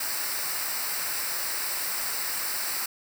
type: noise with comb filter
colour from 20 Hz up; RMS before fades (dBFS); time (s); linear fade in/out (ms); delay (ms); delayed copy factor
white; -30; 0-2.86; 5; 0.3; -0.7
effects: none